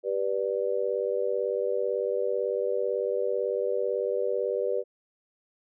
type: chord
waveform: sine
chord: G major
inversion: none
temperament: just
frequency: 392 / 490 / 588 Hz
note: G4 / B4 / D5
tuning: 0 / -14 / +2 cents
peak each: -30 / -28 / -31 dBFS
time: 0.03-4.84 s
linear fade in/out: 50 ms
effects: none